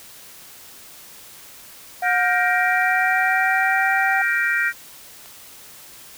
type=chord; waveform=sine; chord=G minor seventh; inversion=third; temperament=just; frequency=1411.2 / 1568 / 1881.6 / 2352 Hz; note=F6 / G6 / Bb6 / D7; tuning=+18 / 0 / +16 / +2 cents; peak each=-24 / -23 / -21 / -26 dBFS; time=2.02-4.73 s; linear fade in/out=50 ms
type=tone with pitch glide; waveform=sine; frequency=725 to 772.6 Hz; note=F#5 to G5; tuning=-35 to -25 cents; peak=-21 dBFS; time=2.02-4.22 s; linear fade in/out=5 ms; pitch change=+110 cents; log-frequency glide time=2.43-3.92 s
type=click train; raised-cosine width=0.2 ms; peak=-28 dBFS; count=4; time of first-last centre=2.82-5.259 s; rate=1.23 Hz
effects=white hiss -43 dBFS RMS until 6.17 s